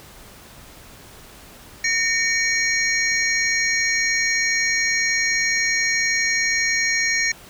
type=tone cluster; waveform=sine; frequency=1837 / 2256 / 4197 / 5610 / 6560 Hz; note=A#6 / C#7 / C8 / F8 / G#8; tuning=-26 / +30 / +5 / +7 / -22 cents; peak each=-22 / -22 / -29 / -27 / -27 dBFS; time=1.84-7.32 s; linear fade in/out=5 ms; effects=pink hiss -44 dBFS RMS until 7.49 s